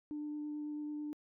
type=tone with vibrato; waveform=sine; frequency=298.3 Hz; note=D4; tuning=27 cents sharp; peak=-37 dBFS; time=0.11-1.13 s; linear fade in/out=0 ms; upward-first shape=sine; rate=9.1 Hz; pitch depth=8 cents each way; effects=tanh soft clip ceiling -34 dBFS